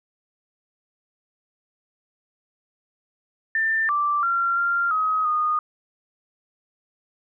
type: tone with pitch steps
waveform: sine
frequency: 1787 / 1172 / 1375 / 1388 / 1266 / 1230 Hz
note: A6 / D6 / F6 / F6 / D#6 / D#6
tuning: +26 / -4 / -27 / -11 / +30 / -20 cents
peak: -19 dBFS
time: 3.55-5.59 s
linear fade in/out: 2 ms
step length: 340 ms
effects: none